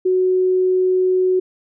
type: tone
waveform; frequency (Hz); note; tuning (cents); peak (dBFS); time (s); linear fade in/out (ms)
sine; 370; F#4; 0; -13; 0.05-1.4; 10
effects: none